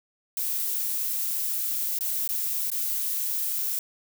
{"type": "noise with dropouts", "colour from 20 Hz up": "violet", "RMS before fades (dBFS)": -28, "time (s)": [0.37, 3.79], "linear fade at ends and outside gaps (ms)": 1, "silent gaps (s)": [[1.988, 2.008], [2.276, 2.29], [2.702, 2.716]], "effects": []}